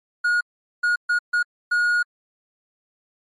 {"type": "tone bursts at uneven times", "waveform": "triangle", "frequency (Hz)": 1442, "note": "F#6", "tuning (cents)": -45, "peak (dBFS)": -15, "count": 5, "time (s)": [[0.24, 0.41], [0.83, 0.96], [1.09, 1.19], [1.33, 1.43], [1.71, 2.03]], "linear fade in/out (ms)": 10, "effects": ["MP3 48 kbps"]}